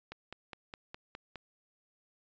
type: click train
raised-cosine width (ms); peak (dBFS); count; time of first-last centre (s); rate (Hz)
0.3; -27; 7; 0.12-1.357; 4.85
effects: resampled to 16000 Hz